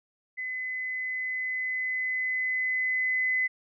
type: tone with level ramp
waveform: sine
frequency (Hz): 2025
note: B6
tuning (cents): +43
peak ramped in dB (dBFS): -31 to -23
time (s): 0.37-3.48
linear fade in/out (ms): 20
effects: none

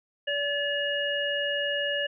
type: harmonic tone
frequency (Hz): 574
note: D5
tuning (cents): -40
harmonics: 1 / 3 / 5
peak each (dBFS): -30 / -30 / -30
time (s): 0.27-2.07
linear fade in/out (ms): 10
effects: none

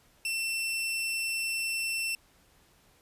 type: tone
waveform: sawtooth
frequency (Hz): 2690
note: E7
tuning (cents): +34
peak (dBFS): -26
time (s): 0.25-2.15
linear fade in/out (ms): 2
effects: pink hiss -63 dBFS RMS until 3.01 s + resampled to 32000 Hz

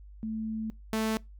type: tone pair in turn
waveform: sine / sawtooth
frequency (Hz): 220 / 220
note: A3 / A3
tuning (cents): 0 / 0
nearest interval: unison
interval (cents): 0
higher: neither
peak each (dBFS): -31 / -23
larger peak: second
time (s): 0.23-0.7 / 0.93-1.17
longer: first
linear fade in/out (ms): 0
effects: noise-tail reverb RT60 0.2 s tail -23 dB re dry + added 50 Hz sine -46 dBFS peak until 1.39 s

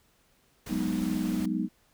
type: noise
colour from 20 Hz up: pink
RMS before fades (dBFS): -42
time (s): 0.66-1.46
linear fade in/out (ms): 5
type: chord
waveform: sine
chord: G# minor seventh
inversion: third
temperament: equal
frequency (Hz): 185 / 207.7 / 246.9 / 311.1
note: F#3 / G#3 / B3 / D#4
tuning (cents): 0 / 0 / 0 / 0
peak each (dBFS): -32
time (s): 0.68-1.69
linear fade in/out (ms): 50
effects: pink hiss -66 dBFS RMS until 1.93 s

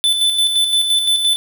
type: tone with tremolo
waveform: square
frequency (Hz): 3511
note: A7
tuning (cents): -4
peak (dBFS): -12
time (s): 0.04-1.36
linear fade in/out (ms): 0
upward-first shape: square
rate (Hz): 5.8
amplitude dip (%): 45
effects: 7-bit

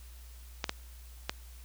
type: clicks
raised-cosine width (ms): 0.2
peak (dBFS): -13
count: 3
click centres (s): 0.642 / 0.694 / 1.295
effects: added 60 Hz sine -47 dBFS peak until 1.64 s + white hiss -58 dBFS RMS until 1.64 s

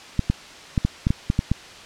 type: clicks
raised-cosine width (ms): 5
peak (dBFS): -6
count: 9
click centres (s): 0.193 / 0.3 / 0.778 / 0.85 / 1.069 / 1.105 / 1.301 / 1.391 / 1.516
effects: white hiss -41 dBFS RMS until 1.85 s + low-pass 5000 Hz 12 dB/octave

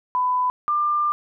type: tone pair in turn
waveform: sine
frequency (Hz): 1000 / 1194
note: B5 / D6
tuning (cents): +21 / +28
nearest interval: minor third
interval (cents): 307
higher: second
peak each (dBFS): -18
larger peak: neither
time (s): 0.15-0.5 / 0.68-1.12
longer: second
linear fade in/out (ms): 0
effects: none

